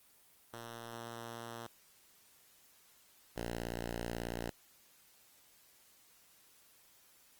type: tone pair in turn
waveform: 5% pulse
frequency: 116.6 / 58.3 Hz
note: A#2 / A#1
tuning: +1 / +1 cents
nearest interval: octave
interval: 1200 cents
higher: first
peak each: -33 / -27 dBFS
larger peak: second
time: 0.53-1.67 / 3.36-4.5 s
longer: neither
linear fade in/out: 5 ms
effects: white hiss -65 dBFS RMS until 7.39 s + Opus 24 kbps